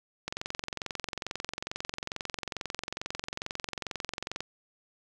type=click train; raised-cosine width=0.2 ms; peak=-16 dBFS; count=93; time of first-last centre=0.28-4.406 s; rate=22.3 Hz; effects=none